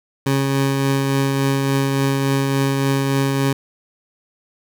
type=tone with tremolo; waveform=20% pulse; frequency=136.9 Hz; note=C#3; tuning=21 cents flat; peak=-10 dBFS; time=0.26-3.53 s; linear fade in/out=5 ms; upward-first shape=triangle; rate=3.5 Hz; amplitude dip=30%; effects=none